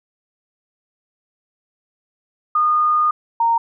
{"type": "tone pair in turn", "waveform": "sine", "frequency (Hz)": [1224, 924.7], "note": ["D#6", "A#5"], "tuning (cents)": [-29, -14], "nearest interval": "perfect fourth", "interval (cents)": 485, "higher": "first", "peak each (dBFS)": -13, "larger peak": "neither", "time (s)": [[2.55, 3.11], [3.4, 3.58]], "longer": "first", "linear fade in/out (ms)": 5, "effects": []}